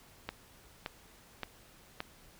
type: click train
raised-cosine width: 0.3 ms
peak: -20 dBFS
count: 4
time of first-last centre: 0.29-2.004 s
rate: 1.75 Hz
effects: pink hiss -59 dBFS RMS until 2.39 s